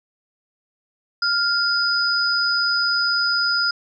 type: tone pair together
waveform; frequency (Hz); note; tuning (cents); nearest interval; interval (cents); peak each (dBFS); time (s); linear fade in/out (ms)
sine; 1398 / 4982; F6 / D#8; +1 / +1; octave + minor seventh; 2200; -20; 1.22-3.71; 5
effects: none